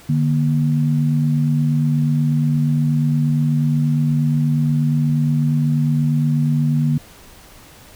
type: tone pair together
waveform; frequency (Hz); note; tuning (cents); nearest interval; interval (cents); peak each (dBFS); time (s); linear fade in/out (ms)
sine; 149.1 / 237.5; D3 / A#3; +27 / +33; minor sixth; 806; -15 / -20; 0.09-6.98; 5
effects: pink hiss -44 dBFS RMS until 7.95 s